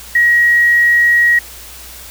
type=tone; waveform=sine; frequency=1900 Hz; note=A#6; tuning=33 cents sharp; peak=-7 dBFS; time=0.15-1.39 s; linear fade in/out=5 ms; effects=added 60 Hz sine -39 dBFS peak until 2.1 s + white hiss -34 dBFS RMS until 2.1 s